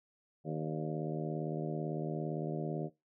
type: harmonic tone with a mistuned harmonic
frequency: 77.78 Hz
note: D#2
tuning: in tune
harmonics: 2 / 3 / 4 / 5 / 6 / 7 / 8 / 9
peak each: -37 / -43 / -43 / -42 / -46 / -46 / -46 / -48 dBFS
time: 0.44-2.9 s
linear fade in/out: 50 ms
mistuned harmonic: 8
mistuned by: -53 cents
effects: noise-tail reverb RT60 0.2 s tail -18 dB re dry